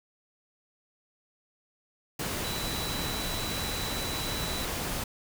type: tone in noise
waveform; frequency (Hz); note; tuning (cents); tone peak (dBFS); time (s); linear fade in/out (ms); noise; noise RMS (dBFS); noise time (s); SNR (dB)
sine; 3951; B7; 0; -37; 2.44-4.65; 5; pink; -33; 2.19-5.04; -7
effects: none